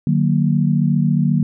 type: chord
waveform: sine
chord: D augmented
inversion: none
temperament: equal with one note detuned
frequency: 150.53 / 185 / 233.1 Hz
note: D3 / F#3 / A#3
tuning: +43 / 0 / 0 cents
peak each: -16 / -18 / -19 dBFS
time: 0.07-1.43 s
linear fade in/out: 2 ms
effects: none